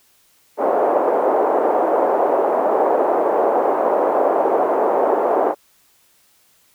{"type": "band-pass noise", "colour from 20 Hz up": "white", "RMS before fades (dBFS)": -17, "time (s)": [0.57, 5.55], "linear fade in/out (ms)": 50, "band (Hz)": [370, 790], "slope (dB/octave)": 24, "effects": ["white hiss -57 dBFS RMS until 6.74 s"]}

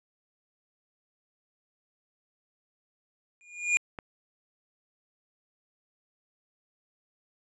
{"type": "tone with exponential growth", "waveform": "square", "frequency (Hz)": 2428, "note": "D#7", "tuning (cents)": -43, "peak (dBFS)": -19, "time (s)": [3.41, 3.77], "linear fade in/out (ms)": 0, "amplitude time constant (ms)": 78}
{"type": "click", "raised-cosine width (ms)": 0.5, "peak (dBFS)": -22, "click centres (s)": 3.988}
{"effects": ["resampled to 24000 Hz"]}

